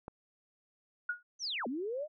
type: click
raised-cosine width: 1 ms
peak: -28 dBFS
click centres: 0.081 s
type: tone with exponential decay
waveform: sine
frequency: 1446 Hz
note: F#6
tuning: 40 cents flat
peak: -28 dBFS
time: 1.09-1.23 s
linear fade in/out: 5 ms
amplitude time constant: 29 ms
type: linear two-way sweep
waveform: sine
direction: down then up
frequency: 6290 to 225.5 to 634 Hz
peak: -34 dBFS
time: 1.39-2.08 s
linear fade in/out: 50 ms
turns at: 1.67 s
effects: none